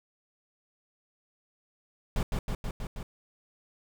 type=noise with echo; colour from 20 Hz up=brown; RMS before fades=-27 dBFS; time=2.16-2.23 s; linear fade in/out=2 ms; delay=160 ms; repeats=5; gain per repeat=-2 dB; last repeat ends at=3.03 s; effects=none